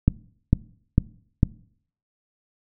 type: click train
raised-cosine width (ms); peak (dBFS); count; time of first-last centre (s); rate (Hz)
5; -3; 4; 0.08-1.431; 2.22
effects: noise-tail reverb RT60 0.6 s tail -21 dB re dry